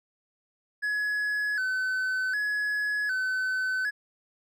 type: tone with vibrato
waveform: triangle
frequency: 1600 Hz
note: G6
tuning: 35 cents sharp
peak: -24 dBFS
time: 0.82-3.91 s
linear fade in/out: 20 ms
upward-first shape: square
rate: 0.66 Hz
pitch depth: 92 cents each way
effects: none